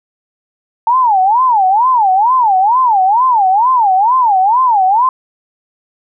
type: tone with vibrato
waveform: sine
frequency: 880 Hz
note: A5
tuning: in tune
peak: -7 dBFS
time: 0.87-5.09 s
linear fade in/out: 2 ms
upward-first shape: sine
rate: 2.2 Hz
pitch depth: 290 cents each way
effects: none